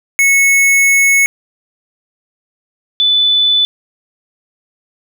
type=tone pair in turn; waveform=square / sine; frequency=2200 / 3492 Hz; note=C#7 / A7; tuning=-14 / -14 cents; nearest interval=minor sixth; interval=800 cents; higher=second; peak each=-8 dBFS; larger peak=neither; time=0.19-1.26 / 3-3.65 s; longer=first; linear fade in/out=0 ms; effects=none